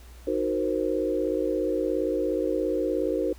sine chord, C half-diminished seventh, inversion first, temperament equal, 311.1 / 370 / 466.2 / 523.3 Hz, Eb4 / Gb4 / Bb4 / C5, 0 / 0 / 0 / 0 cents, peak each -29 dBFS, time 0.27-3.33 s, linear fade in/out 5 ms, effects added 60 Hz sine -44 dBFS peak until 3.38 s + pink hiss -54 dBFS RMS until 3.38 s

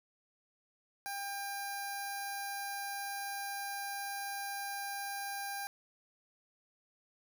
10% pulse tone with notch filter, 799 Hz, G5, 33 cents sharp, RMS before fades -40 dBFS, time 1.06-5.67 s, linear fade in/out 0 ms, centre 3100 Hz, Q 0.66, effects none

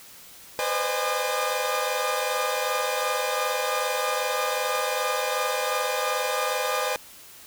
sawtooth tone cluster, 499.4 / 522 / 608 / 822 / 1213 Hz, B4 / C5 / D#5 / G#5 / D#6, +19 / -4 / -40 / -18 / -44 cents, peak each -27 dBFS, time 0.59-6.96 s, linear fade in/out 0 ms, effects white hiss -47 dBFS RMS until 7.46 s

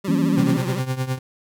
25% pulse tone with vibrato, 185 Hz, F#3, in tune, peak -22 dBFS, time 0.04-0.8 s, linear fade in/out 10 ms, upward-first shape sine, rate 14 Hz, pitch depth 130 cents each way
sine chord, E diminished seventh, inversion none, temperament equal, 164.81 / 196 / 233.1 / 277.2 Hz, E3 / G3 / Bb3 / Db4, 0 / 0 / 0 / 0 cents, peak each -22 / -24 / -24 / -20 dBFS, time 0.08-0.57 s, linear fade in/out 5 ms
40% pulse tone with tremolo, 130 Hz, C3, 11 cents flat, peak -18 dBFS, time 0.37-1.19 s, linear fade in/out 10 ms, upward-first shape triangle, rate 9.7 Hz, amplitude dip 85%
effects none

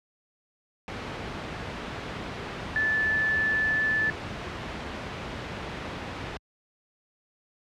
sine tone in noise, 1746 Hz, A6, 14 cents flat, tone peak -22 dBFS, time 2.76-4.1 s, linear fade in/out 0 ms, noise pink, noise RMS -34 dBFS, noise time 0.88-6.37 s, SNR +9 dB, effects high-pass 60 Hz 12 dB/octave + low-pass 3000 Hz 12 dB/octave

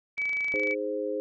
sine tone, 2287 Hz, D7, 47 cents flat, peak -26 dBFS, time 0.17-0.75 s, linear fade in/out 20 ms
click train, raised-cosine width 0.2 ms, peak -26 dBFS, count 15, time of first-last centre 0.18-0.71 s, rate 26.4 Hz
sine chord, Ab major, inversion second, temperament equal, 311.1 / 415.3 / 523.3 Hz, Eb4 / Ab4 / C5, 0 / 0 / 0 cents, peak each -35 / -32 / -31 dBFS, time 0.54-1.2 s, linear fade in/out 0 ms
effects none

